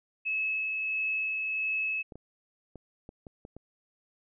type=tone with tremolo; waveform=sine; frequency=2589 Hz; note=E7; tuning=32 cents flat; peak=-27 dBFS; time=0.25-2.03 s; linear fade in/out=20 ms; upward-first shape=sine; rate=1.5 Hz; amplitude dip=25%
type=clicks; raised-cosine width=2 ms; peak=-31 dBFS; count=7; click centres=2.122 / 2.156 / 2.757 / 3.091 / 3.268 / 3.451 / 3.566 s
effects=none